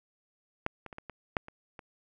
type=clicks; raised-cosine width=0.5 ms; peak=-14 / -27 / -29 / -26 / -26 / -12 / -30 / -29 dBFS; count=8; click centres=0.664 / 0.863 / 0.928 / 0.984 / 1.097 / 1.368 / 1.484 / 1.792 s; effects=none